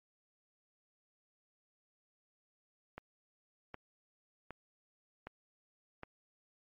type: click train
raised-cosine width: 0.5 ms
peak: -29 dBFS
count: 5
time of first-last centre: 2.98-6.033 s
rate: 1.31 Hz
effects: MP3 32 kbps